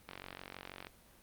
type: click train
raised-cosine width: 0.3 ms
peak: -28 dBFS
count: 37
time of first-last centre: 0.09-0.869 s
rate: 46.2 Hz
effects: pink hiss -62 dBFS RMS until 1.22 s + Opus 32 kbps